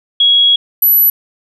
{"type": "tone pair in turn", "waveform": "sine", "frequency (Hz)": [3322, 11838], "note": ["G#7", "F#9"], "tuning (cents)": [0, 0], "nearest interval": "octave + minor seventh", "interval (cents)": 2200, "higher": "second", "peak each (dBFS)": -6, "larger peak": "neither", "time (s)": [[0.2, 0.56], [0.82, 1.1]], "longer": "first", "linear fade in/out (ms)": 5, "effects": []}